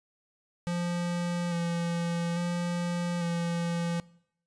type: tone with vibrato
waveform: square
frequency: 172.3 Hz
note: F3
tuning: 23 cents flat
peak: -29 dBFS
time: 0.67-4 s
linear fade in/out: 0 ms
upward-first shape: square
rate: 0.59 Hz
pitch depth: 18 cents each way
effects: noise-tail reverb RT60 0.7 s tail -22 dB re dry + resampled to 22050 Hz